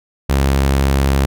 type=tone; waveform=sawtooth; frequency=68.2 Hz; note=C#2; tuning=28 cents flat; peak=-8 dBFS; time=0.29-1.26 s; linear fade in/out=10 ms; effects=none